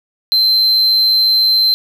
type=tone; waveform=triangle; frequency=4103 Hz; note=C8; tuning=35 cents flat; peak=-8 dBFS; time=0.32-1.74 s; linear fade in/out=0 ms; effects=none